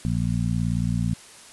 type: harmonic tone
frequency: 58.27 Hz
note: A#1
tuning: in tune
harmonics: 1 / 2 / 3 / 4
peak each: -30 / -25 / -25 / -30 dBFS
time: 0.05-1.14 s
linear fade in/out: 0 ms
effects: white hiss -46 dBFS RMS until 1.52 s + resampled to 24000 Hz